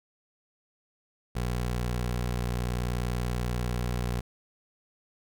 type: tone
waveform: 20% pulse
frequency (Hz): 60.6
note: B1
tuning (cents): -32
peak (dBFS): -23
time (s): 1.35-4.21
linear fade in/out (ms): 10
effects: none